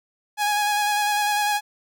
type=tone with vibrato; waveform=sawtooth; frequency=830.6 Hz; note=G#5; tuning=in tune; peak=-16 dBFS; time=0.37-1.61 s; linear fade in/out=50 ms; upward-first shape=square; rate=10 Hz; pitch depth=17 cents each way; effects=none